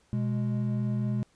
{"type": "tone pair together", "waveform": "triangle", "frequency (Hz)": [123.47, 207.7], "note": ["B2", "G#3"], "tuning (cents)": [0, 0], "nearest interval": "major sixth", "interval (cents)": 900, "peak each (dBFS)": [-26, -28], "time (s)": [0.13, 1.23], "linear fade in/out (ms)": 0, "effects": ["pink hiss -66 dBFS RMS until 1.35 s", "resampled to 22050 Hz"]}